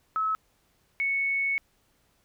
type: tone pair in turn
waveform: sine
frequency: 1294 / 2212 Hz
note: E6 / C#7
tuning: -32 / -4 cents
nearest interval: major sixth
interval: 928 cents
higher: second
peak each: -24 dBFS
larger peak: neither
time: 0.16-0.35 / 1-1.58 s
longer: second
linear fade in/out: 0 ms
effects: pink hiss -68 dBFS RMS until 2.24 s